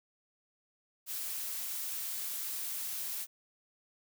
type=noise; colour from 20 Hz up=blue; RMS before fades=-38 dBFS; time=1.06-3.27 s; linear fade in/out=50 ms; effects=none